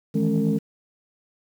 sine tone cluster, 157.4 / 166.2 / 211.9 / 275.6 / 452.4 Hz, D#3 / E3 / G#3 / C#4 / A4, +20 / +15 / +35 / -10 / +48 cents, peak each -25 / -27 / -21 / -26 / -28 dBFS, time 0.14-0.59 s, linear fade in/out 20 ms, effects tanh soft clip ceiling -11 dBFS + 8-bit

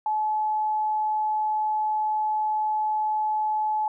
sine tone, 858 Hz, A5, 44 cents flat, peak -22 dBFS, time 0.06-3.88 s, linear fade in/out 2 ms, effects none

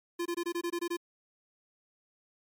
square tone bursts, 344.7 Hz, F4, 23 cents flat, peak -31 dBFS, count 9, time 0.19-0.969 s, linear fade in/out 10 ms, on 67 ms, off 22 ms, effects MP3 96 kbps

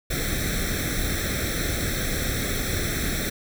pink noise with comb filter, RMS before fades -26 dBFS, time 0.1-3.3 s, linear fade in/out 10 ms, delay 0.52 ms, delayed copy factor +0.95, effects none

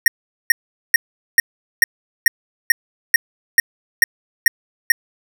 square tone bursts, 1864.7 Hz, A#6, in tune, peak -8 dBFS, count 12, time 0.06-4.92 s, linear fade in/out 2 ms, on 20 ms, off 420 ms, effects none

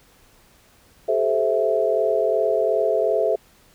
sine chord, A minor seventh, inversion third, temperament equal with one note detuned, 392 / 434.7 / 523.3 / 659.3 Hz, G4 / A4 / C5 / E5, 0 / -21 / 0 / 0 cents, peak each -26 / -22 / -24 / -21 dBFS, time 1.08-3.36 s, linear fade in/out 10 ms, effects pink hiss -55 dBFS RMS until 3.74 s

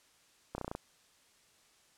slowing click train, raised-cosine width 1 ms, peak -23 dBFS, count 7, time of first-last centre 0.55-0.751 s, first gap 31 ms, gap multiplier 1.03, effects white hiss -66 dBFS RMS until 1.97 s + low-pass 9000 Hz 12 dB/octave

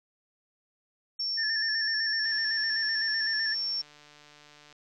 sine tone, 5450 Hz, F8, 43 cents flat, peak -28 dBFS, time 1.19-3.82 s, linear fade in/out 10 ms
sine tone with vibrato, 1760 Hz, A6, in tune, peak -29 dBFS, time 1.37-3.55 s, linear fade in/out 20 ms, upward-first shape square, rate 7.9 Hz, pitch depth 38 cents each way
click train, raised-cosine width 0.2 ms, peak -36 dBFS, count 369, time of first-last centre 2.24-4.726 s, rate 148 Hz
effects none

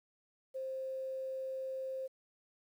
sine tone with quantisation, 527 Hz, C5, 12 cents sharp, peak -37 dBFS, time 0.54-2.08 s, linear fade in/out 20 ms, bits 11, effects none

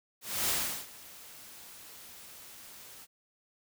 white noise with ADSR envelope, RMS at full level -29 dBFS, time 0.21-3.07 s, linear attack 270 ms, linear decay 380 ms, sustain -21 dB, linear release 41 ms, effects none

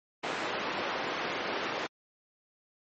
pink band-pass noise, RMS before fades -34 dBFS, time 0.23-1.87 s, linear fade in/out 10 ms, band 360 to 2900 Hz, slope 12 dB/octave, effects MP3 32 kbps

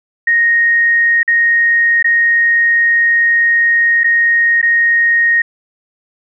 sine tone with dropouts, 1864.7 Hz, A#6, in tune, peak -8 dBFS, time 0.27-5.42 s, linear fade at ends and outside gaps 5 ms, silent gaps 1.231-1.277 / 2.027-2.043 / 4.035-4.042 / 4.616-4.627 s, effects none

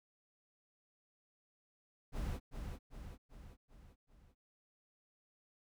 brown noise with echo, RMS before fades -39 dBFS, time 2.12-2.4 s, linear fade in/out 50 ms, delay 390 ms, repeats 5, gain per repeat -5 dB, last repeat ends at 4.35 s, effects none

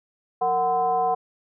sine tone with frequency modulation, 743 Hz, F#5, 7 cents sharp, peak -19 dBFS, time 0.41-1.15 s, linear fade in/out 10 ms, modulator 282 Hz, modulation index 0.77, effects none

